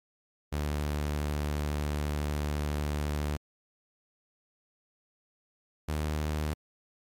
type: tone pair in turn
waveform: sawtooth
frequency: 74 / 76.12 Hz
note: D2 / D#2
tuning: +14 / -37 cents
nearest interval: unison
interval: 49 cents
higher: second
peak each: -25 dBFS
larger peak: neither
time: 0.52-3.37 / 5.88-6.54 s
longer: first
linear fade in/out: 10 ms
effects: MP3 64 kbps